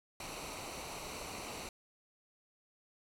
pink noise with comb filter, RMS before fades -44 dBFS, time 0.2-1.69 s, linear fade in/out 2 ms, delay 0.59 ms, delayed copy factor -0.6, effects low-pass 11000 Hz 12 dB/octave

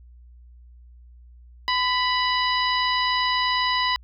harmonic tone with a mistuned harmonic, 987.8 Hz, B5, in tune, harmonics 1 / 2 / 3 / 4 / 5, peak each -23 / -26 / -28 / -29 / -30 dBFS, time 1.68-3.96 s, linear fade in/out 0 ms, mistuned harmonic 1, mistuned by +34 cents, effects added 60 Hz sine -45 dBFS peak until 4.03 s

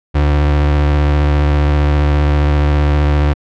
35% pulse tone with vibrato, 73.42 Hz, D2, in tune, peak -8 dBFS, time 0.14-3.34 s, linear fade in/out 20 ms, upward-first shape sine, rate 15 Hz, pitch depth 24 cents each way, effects low-pass 3000 Hz 12 dB/octave

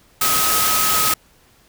sine tone in noise, 1269 Hz, D#6, 34 cents sharp, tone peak -21 dBFS, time 0.21-1.14 s, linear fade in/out 5 ms, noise white, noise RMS -18 dBFS, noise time 0.21-1.14 s, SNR -6 dB, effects pink hiss -54 dBFS RMS until 1.68 s

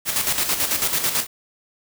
white noise with tremolo, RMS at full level -20 dBFS, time 0.05-1.27 s, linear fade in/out 50 ms, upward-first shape square, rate 9.1 Hz, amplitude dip 55%, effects none

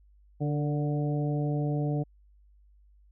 harmonic tone with a mistuned harmonic, 146.83 Hz, D3, in tune, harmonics 1 / 2 / 3 / 4 / 5, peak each -27 / -33 / -37 / -39 / -41 dBFS, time 0.4-2.04 s, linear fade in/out 20 ms, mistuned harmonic 3, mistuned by +31 cents, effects added 50 Hz sine -56 dBFS peak until 3.11 s

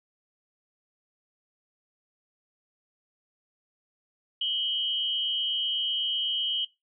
sine tone pair together, 2960 / 3188 Hz, F#7 / G7, 0 / +28 cents, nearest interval minor second, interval 128 cents, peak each -28 dBFS, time 4.41-6.65 s, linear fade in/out 5 ms, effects noise-tail reverb RT60 0.2 s tail -18 dB re dry

